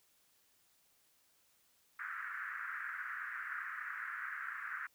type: band-pass noise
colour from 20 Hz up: white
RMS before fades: -43 dBFS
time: 1.99-4.87 s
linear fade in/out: 5 ms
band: 1300 to 1800 Hz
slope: 48 dB/octave
effects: white hiss -72 dBFS RMS until 4.94 s